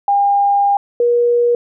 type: tone pair in turn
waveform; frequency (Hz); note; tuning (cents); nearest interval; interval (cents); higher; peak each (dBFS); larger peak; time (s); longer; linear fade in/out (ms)
sine; 805 / 478.7; G5 / A#4; +46 / +46; major sixth; 900; first; -10; neither; 0.08-0.77 / 1-1.55; first; 2
effects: none

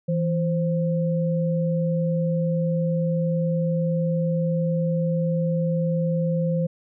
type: tone pair together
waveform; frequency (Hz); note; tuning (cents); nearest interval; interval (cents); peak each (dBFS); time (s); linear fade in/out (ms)
sine; 164.83 / 523.3; E3 / C5; 0 / 0; octave + minor sixth; 2000; -21 / -26; 0.08-6.67; 10
effects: none

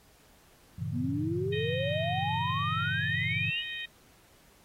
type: chord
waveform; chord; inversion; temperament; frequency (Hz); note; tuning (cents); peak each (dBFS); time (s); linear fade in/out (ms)
sine; G diminished seventh; none; equal; 98 / 116.54 / 138.59 / 164.81; G2 / Bb2 / Db3 / Fb3; 0 / 0 / 0 / 0; -37; 0.78-3.51; 10
type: exponential sweep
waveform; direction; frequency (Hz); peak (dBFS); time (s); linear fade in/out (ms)
sine; up; 230.6 to 3010; -30; 0.92-3.64; 50
type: harmonic tone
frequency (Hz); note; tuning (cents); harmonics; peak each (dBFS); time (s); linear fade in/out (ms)
622.3; D#5; 0; 3 / 4 / 5 / 6; -39 / -40 / -41 / -42; 1.52-3.86; 10
effects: pink hiss -61 dBFS RMS until 4.64 s + AAC 48 kbps

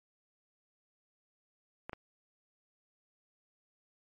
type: clicks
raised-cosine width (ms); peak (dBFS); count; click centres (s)
0.5; -25; 2; 1.895 / 1.932
effects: MP3 48 kbps

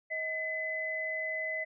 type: tone pair together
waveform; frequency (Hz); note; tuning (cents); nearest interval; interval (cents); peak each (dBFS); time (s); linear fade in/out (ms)
sine; 634 / 2017; D#5 / B6; +32 / +36; octave + minor sixth; 2004; -38 / -33; 0.1-1.65; 20
effects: none

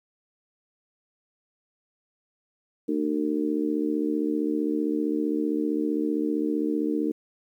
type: harmonic tone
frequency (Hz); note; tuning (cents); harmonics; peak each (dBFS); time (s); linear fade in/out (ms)
75.4; D2; +46; 3 / 4 / 5 / 6; -31 / -25 / -33 / -31; 2.88-7.12; 10
effects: 10-bit

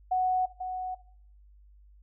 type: tone with echo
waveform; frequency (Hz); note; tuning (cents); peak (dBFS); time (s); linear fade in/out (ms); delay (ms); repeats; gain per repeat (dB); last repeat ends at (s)
sine; 740; F#5; 0; -23; 0.11-0.46; 10; 490; 1; -8; 0.95
effects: noise-tail reverb RT60 0.6 s tail -18 dB re dry + added 50 Hz sine -53 dBFS peak until 2.02 s

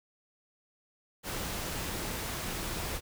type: noise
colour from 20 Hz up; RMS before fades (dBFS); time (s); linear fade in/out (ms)
pink; -36; 1.23-3.01; 50
effects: none

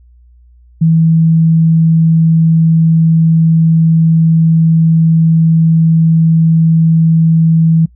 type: tone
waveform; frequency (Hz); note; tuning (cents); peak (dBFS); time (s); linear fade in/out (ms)
sine; 162.5; E3; -24; -5; 0.81-7.86; 10
effects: noise-tail reverb RT60 0.1 s tail -25 dB re dry + added 60 Hz sine -40 dBFS peak until 7.95 s

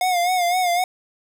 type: tone with vibrato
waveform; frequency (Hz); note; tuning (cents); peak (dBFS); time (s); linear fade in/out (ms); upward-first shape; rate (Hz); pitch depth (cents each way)
square; 717; F5; +45; -18; 0.01-0.84; 2; sine; 3.9; 63
effects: 10-bit

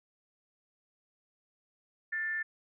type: tone with frequency modulation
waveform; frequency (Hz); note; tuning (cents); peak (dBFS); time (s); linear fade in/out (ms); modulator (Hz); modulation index
sine; 1774; A6; +14; -31; 2.12-2.43; 10; 353; 0.31
effects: none

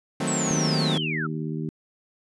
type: chord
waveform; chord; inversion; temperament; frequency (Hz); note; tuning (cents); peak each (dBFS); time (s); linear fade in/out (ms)
sawtooth; D# diminished seventh; none; equal with one note detuned; 155.56 / 184.25 / 220 / 261.6; D#3 / F#3 / A3 / C4; 0 / -7 / 0 / 0; -26; 0.2-0.98; 5
type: linear sweep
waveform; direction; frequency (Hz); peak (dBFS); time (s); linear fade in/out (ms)
sine; down; 8100 to 1244.5; -27; 0.27-1.27; 10
type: harmonic tone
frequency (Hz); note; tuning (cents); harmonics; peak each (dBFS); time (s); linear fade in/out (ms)
78.2; D#2; +9; 2 / 3 / 4 / 5; -29 / -33 / -35 / -37; 0.51-1.69; 0
type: noise with exponential growth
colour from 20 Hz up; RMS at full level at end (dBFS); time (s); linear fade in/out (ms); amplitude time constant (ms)
violet; -38; 0.72-0.81; 0; 19
effects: resampled to 24000 Hz

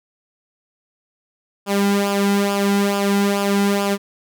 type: tone with flanger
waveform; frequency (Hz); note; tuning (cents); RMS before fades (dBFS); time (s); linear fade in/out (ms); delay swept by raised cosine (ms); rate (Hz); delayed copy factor
sawtooth; 200.4; G3; +38; -18; 1.66-3.98; 50; 0.49 to 1.79; 2.3; -0.65
effects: none

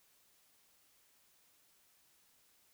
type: silence
effects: white hiss -70 dBFS RMS until 2.73 s

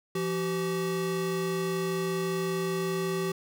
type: tone pair together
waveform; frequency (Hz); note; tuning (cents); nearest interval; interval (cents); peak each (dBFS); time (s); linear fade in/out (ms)
square; 170.6 / 383; F3 / G4; -40 / -40; octave + major second; 1400; -33 / -30; 0.15-3.32; 5
effects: none

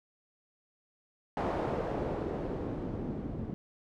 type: noise with low-pass filter sweep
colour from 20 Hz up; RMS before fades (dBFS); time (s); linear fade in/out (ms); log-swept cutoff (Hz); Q
white; -35; 1.37-3.54; 0; 740 to 230; 1.1
effects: none

